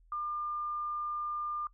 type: tone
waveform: sine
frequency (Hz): 1200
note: D6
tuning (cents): +37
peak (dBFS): -33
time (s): 0.12-1.67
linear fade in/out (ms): 2
effects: noise-tail reverb RT60 0.1 s tail -21 dB re dry + added 41 Hz sine -59 dBFS peak until 1.73 s